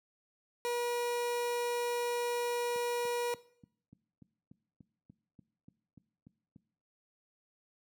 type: tone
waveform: 30% pulse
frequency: 481 Hz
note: B4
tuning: 46 cents flat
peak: -29 dBFS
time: 0.65-3.34 s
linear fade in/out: 0 ms
type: click train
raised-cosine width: 5 ms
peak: -35 dBFS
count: 14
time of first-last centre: 2.76-6.561 s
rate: 3.42 Hz
effects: noise-tail reverb RT60 0.6 s tail -19 dB re dry + high-pass 200 Hz 12 dB/octave